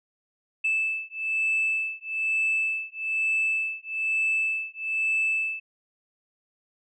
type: beating tone pair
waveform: sine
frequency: 2629 / 2630.1 Hz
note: E7 / E7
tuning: -5 / -5 cents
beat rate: 1.1 Hz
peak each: -26 dBFS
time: 0.64-5.6 s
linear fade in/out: 10 ms
effects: tanh soft clip ceiling -18 dBFS